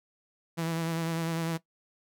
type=tone with vibrato; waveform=sawtooth; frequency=164.81 Hz; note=E3; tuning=in tune; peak=-25 dBFS; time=0.57-1.58 s; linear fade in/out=20 ms; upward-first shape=sine; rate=10 Hz; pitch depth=28 cents each way; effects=noise-tail reverb RT60 0.1 s tail -17 dB re dry